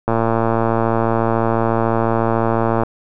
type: click train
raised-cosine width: 1 ms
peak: -3 dBFS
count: 315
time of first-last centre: 0.08-2.834 s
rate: 114 Hz
effects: none